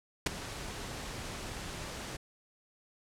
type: noise with ADSR envelope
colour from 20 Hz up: pink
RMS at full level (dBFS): -25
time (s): 0.26-2.17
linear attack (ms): 7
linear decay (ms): 10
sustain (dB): -16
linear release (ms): 10
effects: low-pass 9000 Hz 12 dB/octave